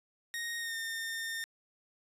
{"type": "tone with pitch glide", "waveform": "sawtooth", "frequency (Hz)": [1864.7, 1817.9], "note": ["A#6", "A#6"], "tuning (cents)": [0, -44], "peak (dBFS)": -32, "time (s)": [0.34, 1.44], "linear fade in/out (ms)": 0, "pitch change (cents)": -44, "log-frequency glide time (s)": [0.59, 0.76], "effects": ["resampled to 32000 Hz"]}